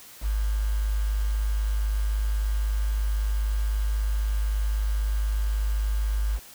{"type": "tone with quantisation", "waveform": "sine", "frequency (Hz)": 51.91, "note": "G#1", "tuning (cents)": 0, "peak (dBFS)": -22, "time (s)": [0.21, 6.4], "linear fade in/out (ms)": 50, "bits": 7, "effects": ["white hiss -47 dBFS RMS until 6.54 s"]}